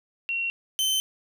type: tone pair in turn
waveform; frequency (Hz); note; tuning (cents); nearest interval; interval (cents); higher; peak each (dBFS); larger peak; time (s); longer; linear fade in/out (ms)
sine / sawtooth; 2736 / 3078; F7 / G7; -36 / -32; major second; 204; second; -25 / -19; second; 0.29-0.5 / 0.79-1; neither; 0
effects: none